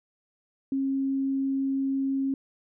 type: tone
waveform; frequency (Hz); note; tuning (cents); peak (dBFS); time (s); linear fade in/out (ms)
sine; 270.6; C#4; -42; -24; 0.72-2.34; 2
effects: none